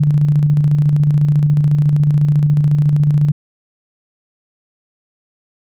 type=tone with tremolo; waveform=sine; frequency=147.5 Hz; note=D3; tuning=8 cents sharp; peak=-8 dBFS; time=0-3.32 s; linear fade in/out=10 ms; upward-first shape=square; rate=14 Hz; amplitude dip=35%; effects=none